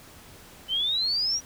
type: exponential sweep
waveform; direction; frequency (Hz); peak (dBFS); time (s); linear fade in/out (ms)
sine; up; 3006 to 5840; -23; 0.68-1.41; 50
effects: pink hiss -49 dBFS RMS until 1.45 s